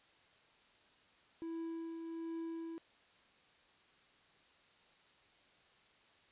triangle tone with tremolo, 329.6 Hz, E4, in tune, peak -37 dBFS, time 1.42-2.78 s, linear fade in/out 0 ms, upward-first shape triangle, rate 1.3 Hz, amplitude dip 40%, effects white hiss -67 dBFS RMS until 6.31 s + resampled to 8000 Hz

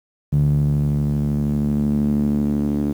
sawtooth tone with band-pass filter sweep, 72.8 Hz, D2, 15 cents flat, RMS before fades -19 dBFS, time 0.32-2.93 s, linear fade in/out 10 ms, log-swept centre 150 to 260 Hz, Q 4.3, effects 8-bit

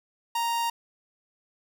45% pulse tone, 932.3 Hz, A#5, in tune, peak -25 dBFS, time 0.35-0.7 s, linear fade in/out 5 ms, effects none

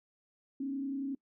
sine tone with frequency modulation, 273.3 Hz, C#4, 24 cents flat, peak -33 dBFS, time 0.6-1.15 s, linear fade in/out 5 ms, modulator 30.8 Hz, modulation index 0.5, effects noise-tail reverb RT60 0.1 s tail -23 dB re dry

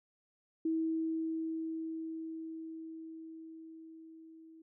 sine tone with level ramp, 322.9 Hz, E4, 36 cents flat, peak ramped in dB -29 to -53 dBFS, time 0.65-4.62 s, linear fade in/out 5 ms, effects none

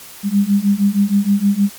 sine beating tone pair, 197.8 / 204.2 Hz, G3 / G#3, +16 / -29 cents, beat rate 6.4 Hz, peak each -15 / -14 dBFS, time 0.23-1.7 s, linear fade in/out 50 ms, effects white hiss -37 dBFS RMS until 1.78 s + MP3 96 kbps

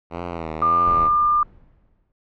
5% pulse tone with vibrato, 83 Hz, E2, 12 cents sharp, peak -16 dBFS, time 0.1-1.1 s, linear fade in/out 50 ms, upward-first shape sine, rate 1.7 Hz, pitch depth 92 cents each way
sine tone, 1200 Hz, D6, 37 cents sharp, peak -14 dBFS, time 0.62-1.43 s, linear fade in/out 2 ms
brown noise with exponential decay, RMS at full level -27 dBFS, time 0.87-2.12 s, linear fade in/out 2 ms, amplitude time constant 270 ms
effects low-pass 2000 Hz 12 dB/octave

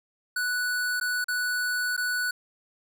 square tone with dropouts, 1480 Hz, F#6, in tune, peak -26 dBFS, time 0.36-2.31 s, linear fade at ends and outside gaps 5 ms, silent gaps 1-1.011 / 1.243-1.283 / 1.966-1.976 s, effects none

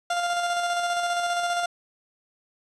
30% pulse tone with tremolo, 698.5 Hz, F5, in tune, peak -20 dBFS, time 0.1-1.66 s, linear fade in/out 5 ms, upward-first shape square, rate 15 Hz, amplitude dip 30%, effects resampled to 22050 Hz + 10-bit

